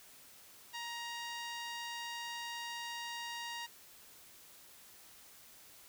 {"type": "tone with low-pass filter", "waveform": "5% pulse", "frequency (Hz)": 940, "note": "A#5", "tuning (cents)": 14, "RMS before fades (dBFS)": -43, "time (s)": [0.73, 3.67], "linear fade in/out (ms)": 20, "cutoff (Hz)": 4000, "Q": 0.56, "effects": ["white hiss -58 dBFS RMS until 5.88 s"]}